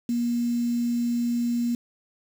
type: tone with quantisation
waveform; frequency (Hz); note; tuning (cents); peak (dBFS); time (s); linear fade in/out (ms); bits
sine; 238.3; A#3; +38; -22; 0.09-1.75; 2; 7
effects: none